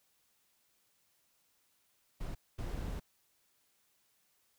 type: noise bursts at uneven times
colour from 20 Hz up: brown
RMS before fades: -39 dBFS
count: 2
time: 2.2-2.35 / 2.58-3 s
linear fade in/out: 10 ms
effects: white hiss -74 dBFS RMS until 4.58 s